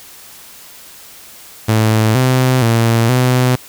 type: tone with pitch steps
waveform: sawtooth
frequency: 109.8 / 128.7 / 115.1 / 126.4 Hz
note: A2 / C3 / A#2 / B2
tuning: -3 / -28 / -22 / +41 cents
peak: -6 dBFS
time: 1.68-3.56 s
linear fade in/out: 10 ms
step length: 470 ms
effects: white hiss -38 dBFS RMS until 3.68 s